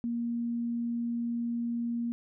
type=tone; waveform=sine; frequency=235.5 Hz; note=A#3; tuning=18 cents sharp; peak=-29 dBFS; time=0.04-2.12 s; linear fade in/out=0 ms; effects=none